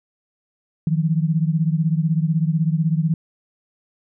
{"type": "beating tone pair", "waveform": "sine", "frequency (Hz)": [156.8, 172.8], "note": ["D#3", "F3"], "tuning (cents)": [14, -18], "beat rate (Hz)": 16, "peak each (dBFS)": [-18, -21], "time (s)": [0.87, 3.14], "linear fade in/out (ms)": 2, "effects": []}